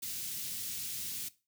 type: band-stop noise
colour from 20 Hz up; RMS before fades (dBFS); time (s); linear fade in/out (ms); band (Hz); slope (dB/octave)
white; -39; 0.02-1.29; 10; 210 to 3100; 12
effects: noise-tail reverb RT60 0.3 s tail -18 dB re dry + high-pass 80 Hz 12 dB/octave